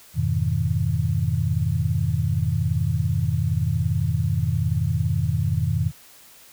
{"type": "chord", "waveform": "sine", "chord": "F half-diminished seventh", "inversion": "none", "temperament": "just", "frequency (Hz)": [87.31, 104.77, 125.72, 157.15], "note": ["F2", "Ab2", "Cb3", "Eb3"], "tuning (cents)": [0, 16, 31, 18], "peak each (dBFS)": -25, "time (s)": [0.14, 5.92], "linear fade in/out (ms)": 50, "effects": ["white hiss -49 dBFS RMS until 6.52 s"]}